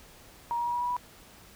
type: tone with pitch steps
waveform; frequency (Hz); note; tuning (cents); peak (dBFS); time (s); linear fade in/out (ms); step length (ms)
sine; 945 / 952.1 / 959.3 / 966.5 / 973.8 / 981.2; A#5 / A#5 / A#5 / B5 / B5 / B5; +23 / +36 / +49 / -38 / -25 / -12; -27; 0.51-0.966; 0; 76
effects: pink hiss -53 dBFS RMS until 1.55 s